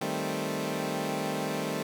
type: chord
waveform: 15% pulse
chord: A half-diminished seventh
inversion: second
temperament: equal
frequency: 155.56 / 196 / 220 / 261.6 Hz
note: Eb3 / G3 / A3 / C4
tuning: 0 / 0 / 0 / 0 cents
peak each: -29 dBFS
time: 0.01-1.83 s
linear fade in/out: 5 ms
effects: none